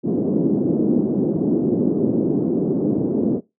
pink band-pass noise, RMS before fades -19 dBFS, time 0.03-3.41 s, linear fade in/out 50 ms, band 190 to 380 Hz, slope 24 dB/octave, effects noise-tail reverb RT60 0.2 s tail -19 dB re dry

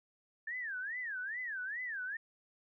sine tone with vibrato, 1729 Hz, A6, 31 cents flat, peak -37 dBFS, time 0.47-2.17 s, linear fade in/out 5 ms, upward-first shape sine, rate 2.4 Hz, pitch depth 270 cents each way, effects none

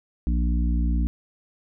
harmonic tone, 59.2 Hz, A#1, 27 cents sharp, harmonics 1 / 3 / 4 / 5, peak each -20 / -30 / -32 / -34 dBFS, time 0.27-1.07 s, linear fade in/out 0 ms, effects none

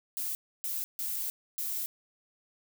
violet noise bursts at uneven times, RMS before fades -34 dBFS, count 4, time 0.17-0.35 / 0.64-0.84 / 0.99-1.3 / 1.58-1.86 s, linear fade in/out 0 ms, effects none

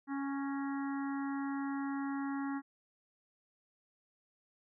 harmonic tone with a mistuned harmonic, 277 Hz, C#4, 1 cent flat, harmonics 1 / 3 / 4 / 5 / 6 / 7, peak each -35 / -45 / -47 / -49 / -51 / -52 dBFS, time 0.07-2.62 s, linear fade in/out 50 ms, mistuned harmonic 7, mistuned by -29 cents, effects none

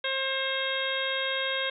harmonic tone with a mistuned harmonic, 533 Hz, C5, 32 cents sharp, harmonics 1 / 2 / 3 / 4 / 5 / 6 / 7, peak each -33 / -38 / -33 / -35 / -38 / -34 / -34 dBFS, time 0.04-1.7 s, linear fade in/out 5 ms, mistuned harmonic 6, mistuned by +30 cents, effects none

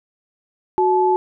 sine tone pair together, 369.4 / 865 Hz, F#4 / A5, -3 / -30 cents, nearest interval octave + minor third, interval 1473 cents, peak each -16 dBFS, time 0.78-1.16 s, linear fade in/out 0 ms, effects none

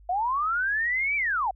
sine linear two-way sweep, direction up then down, 690 to 2349 to 709 Hz, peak -23 dBFS, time 0.09-1.51 s, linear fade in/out 5 ms, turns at 1.16 s, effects added 50 Hz sine -49 dBFS peak until 1.55 s

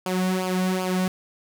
sawtooth tone with flanger, 185 Hz, F#3, in tune, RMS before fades -24 dBFS, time 0.06-1.08 s, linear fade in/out 2 ms, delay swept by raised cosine 0.51 to 2.41 ms, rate 2.6 Hz, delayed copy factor -0.7, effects none

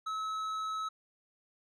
sine tone with tanh clipping, 1293 Hz, E6, 34 cents flat, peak -35 dBFS, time 0.06-0.89 s, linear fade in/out 10 ms, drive 9 dB, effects none

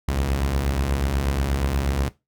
sawtooth beating tone pair, 61 / 69.3 Hz, B1 / C#2, -21 / 0 cents, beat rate 8.3 Hz, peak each -24 / -18 dBFS, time 0.08-2.09 s, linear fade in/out 5 ms, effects noise-tail reverb RT60 0.2 s tail -17 dB re dry

